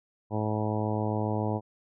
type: harmonic tone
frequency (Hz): 107.2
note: A2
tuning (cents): -45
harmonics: 1 / 2 / 3 / 4 / 5 / 6 / 7 / 8 / 9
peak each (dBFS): -30 / -33 / -35 / -36 / -37 / -38 / -38 / -39 / -40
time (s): 0.3-1.61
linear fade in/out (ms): 50
effects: none